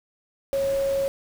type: tone in noise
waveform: sine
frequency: 549 Hz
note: C#5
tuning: 17 cents flat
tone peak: -21 dBFS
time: 0.53-1.08 s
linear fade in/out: 0 ms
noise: pink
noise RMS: -39 dBFS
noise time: 0.53-1.08 s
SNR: +15 dB
effects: none